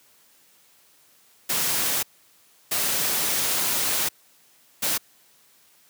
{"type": "noise bursts at uneven times", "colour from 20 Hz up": "white", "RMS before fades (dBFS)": -24, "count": 3, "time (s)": [[1.49, 2.03], [2.71, 4.09], [4.82, 4.98]], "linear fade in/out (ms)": 10, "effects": ["white hiss -58 dBFS RMS until 5.89 s", "high-pass 100 Hz 12 dB/octave"]}